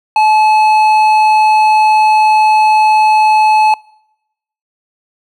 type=tone with hard clipping; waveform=sine; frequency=861 Hz; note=A5; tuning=38 cents flat; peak=-8 dBFS; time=0.16-3.74 s; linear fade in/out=2 ms; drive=8 dB; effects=noise-tail reverb RT60 0.9 s tail -26 dB re dry